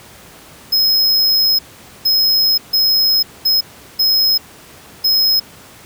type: tone bursts at uneven times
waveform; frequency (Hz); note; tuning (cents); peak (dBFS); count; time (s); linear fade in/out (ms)
square; 5130; E8; -48; -11; 6; 0.72-1.59 / 2.05-2.58 / 2.73-3.23 / 3.45-3.61 / 3.99-4.38 / 5.04-5.4; 10
effects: pink hiss -40 dBFS RMS until 5.85 s + high-pass 80 Hz 12 dB/octave